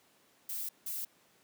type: noise bursts at uneven times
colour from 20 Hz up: violet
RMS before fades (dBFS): -38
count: 2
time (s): 0.49-0.69 / 0.86-1.05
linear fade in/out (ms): 5
effects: pink hiss -66 dBFS RMS until 1.43 s + high-pass 200 Hz 12 dB/octave